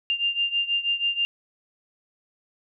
sine beating tone pair, 2794 / 2800.2 Hz, F7 / F7, 0 / +4 cents, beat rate 6.2 Hz, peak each -24 / -27 dBFS, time 0.1-1.25 s, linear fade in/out 0 ms, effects none

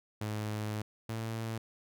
sawtooth tone pair in turn, 106.6 / 112.31 Hz, G#2 / A2, +46 / +36 cents, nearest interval minor second, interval 90 cents, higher second, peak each -30 / -31 dBFS, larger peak first, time 0.21-0.82 / 1.09-1.58 s, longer first, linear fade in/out 5 ms, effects none

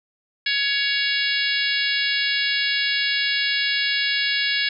harmonic tone with a mistuned harmonic, 560 Hz, C#5, 18 cents sharp, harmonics 3 / 4 / 5 / 6 / 7 / 8 / 9, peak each -25 / -26 / -27 / -28 / -28 / -29 / -30 dBFS, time 0.46-4.69 s, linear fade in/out 5 ms, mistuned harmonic 8, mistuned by -36 cents, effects none

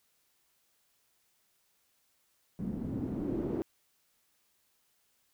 white noise with low-pass filter sweep, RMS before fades -35 dBFS, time 2.59-3.62 s, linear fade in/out 0 ms, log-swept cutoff 200 to 360 Hz, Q 3.7, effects white hiss -73 dBFS RMS until 5.33 s

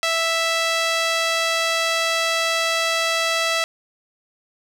sawtooth tone with band-pass filter, 659.3 Hz, E5, in tune, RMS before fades -21 dBFS, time 0.03-3.64 s, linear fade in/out 0 ms, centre 3400 Hz, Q 0.71, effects none

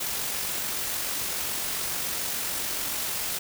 white noise with amplitude modulation, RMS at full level -29 dBFS, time 0-3.39 s, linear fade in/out 10 ms, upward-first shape sine, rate 47 Hz, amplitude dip 25%, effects none

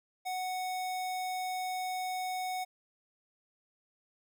square tone, 740 Hz, F#5, in tune, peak -34 dBFS, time 0.25-2.65 s, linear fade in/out 20 ms, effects none

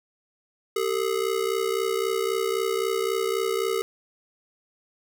square ring-modulated tone, 420.3 Hz, G#4, 21 cents sharp, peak -21 dBFS, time 0.76-3.82 s, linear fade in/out 0 ms, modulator 31.9 Hz, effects none

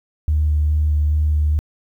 sine tone with vibrato, 75.5 Hz, D2, 48 cents sharp, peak -13 dBFS, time 0.28-1.59 s, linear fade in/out 0 ms, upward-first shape square, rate 2.4 Hz, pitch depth 12 cents each way, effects tanh soft clip ceiling -9 dBFS + 9-bit

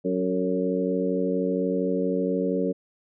harmonic tone with a mistuned harmonic, 92.8 Hz, F#2, 6 cents sharp, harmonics 2 / 3 / 4 / 5 / 6, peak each -28 / -28 / -31 / -27 / -31 dBFS, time 0.04-2.73 s, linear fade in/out 20 ms, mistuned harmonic 5, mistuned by -32 cents, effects none

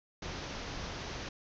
pink low-pass noise, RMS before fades -41 dBFS, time 0.22-1.29 s, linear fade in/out 5 ms, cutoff 6400 Hz, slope 96 dB/octave, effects none

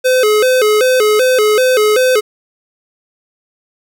square tone with vibrato, 466.2 Hz, A#4, in tune, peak -9 dBFS, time 0.04-2.21 s, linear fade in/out 20 ms, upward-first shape square, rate 2.6 Hz, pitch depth 160 cents each way, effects none

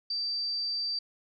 sine tone, 4661 Hz, D8, 14 cents flat, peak -29 dBFS, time 0.1-0.99 s, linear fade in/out 5 ms, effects none

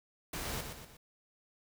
pink noise with echo, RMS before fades -39 dBFS, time 0.33-0.61 s, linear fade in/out 5 ms, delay 120 ms, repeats 3, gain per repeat -6 dB, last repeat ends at 0.97 s, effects none

